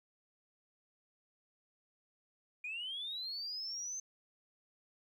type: linear sweep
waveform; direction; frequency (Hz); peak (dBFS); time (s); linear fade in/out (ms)
sine; up; 2400 to 6272; -38; 2.64-4; 5
effects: tanh soft clip ceiling -34 dBFS + 13-bit